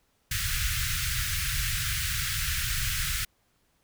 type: band-stop noise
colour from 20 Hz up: pink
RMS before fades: -29 dBFS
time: 0.31-3.25 s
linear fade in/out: 5 ms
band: 140 to 1400 Hz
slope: 48 dB/octave
effects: pink hiss -70 dBFS RMS until 3.83 s